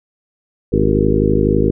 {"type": "harmonic tone with a mistuned harmonic", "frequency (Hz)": 52, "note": "G#1", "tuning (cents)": 3, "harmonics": [1, 2, 3, 4, 5, 6, 7, 8, 9], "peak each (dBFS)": [-20, -20, -20, -20, -20, -20, -20, -20, -20], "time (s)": [0.72, 1.71], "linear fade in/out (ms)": 10, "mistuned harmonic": 8, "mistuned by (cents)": -61, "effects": []}